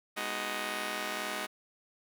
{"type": "chord", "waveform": "5% pulse", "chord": "G# minor seventh", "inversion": "none", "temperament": "just", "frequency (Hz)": [207.7, 249.2, 311.5, 373.8], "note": ["G#3", "B3", "D#4", "F#4"], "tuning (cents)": [0, 16, 2, 18], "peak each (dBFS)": [-28, -32, -29, -30], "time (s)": [0.16, 1.47], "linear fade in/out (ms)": 20, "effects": []}